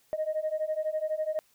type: beating tone pair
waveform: sine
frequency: 616 / 628 Hz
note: D#5 / D#5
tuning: -17 / +16 cents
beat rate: 12 Hz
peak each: -30 dBFS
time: 0.13-1.39 s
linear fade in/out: 0 ms
effects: tanh soft clip ceiling -22 dBFS + white hiss -66 dBFS RMS until 1.54 s